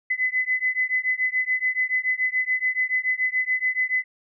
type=beating tone pair; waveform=sine; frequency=2015 / 2022 Hz; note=B6 / B6; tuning=+34 / +40 cents; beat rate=7 Hz; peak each=-24 dBFS; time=0.1-4.04 s; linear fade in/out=10 ms; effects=none